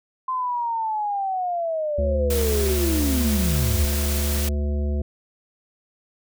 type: linear sweep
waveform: sine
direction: down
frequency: 1042 to 69.3 Hz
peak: -22 dBFS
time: 0.28-3.85 s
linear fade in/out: 5 ms
type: harmonic tone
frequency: 72.5 Hz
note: D2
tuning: 22 cents flat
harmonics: 1 / 3 / 5 / 7 / 9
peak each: -21 / -31 / -35 / -38 / -40 dBFS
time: 1.98-5.02 s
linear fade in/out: 5 ms
type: noise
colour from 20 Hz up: white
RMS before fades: -29 dBFS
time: 2.3-4.49 s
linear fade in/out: 5 ms
effects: none